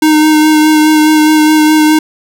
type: tone with vibrato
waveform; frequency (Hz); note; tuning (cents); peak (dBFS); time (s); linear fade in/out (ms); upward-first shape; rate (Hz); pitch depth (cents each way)
square; 308.3; D#4; -16; -5; 0.02-1.99; 5; sine; 4.8; 16
effects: none